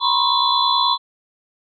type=tone cluster; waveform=sine; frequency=956 / 1015 / 1084 / 3448 / 4030 Hz; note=A#5 / B5 / C#6 / A7 / B7; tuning=+43 / +47 / -39 / -36 / +34 cents; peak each=-21 dBFS; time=0-0.98 s; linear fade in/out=50 ms; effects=none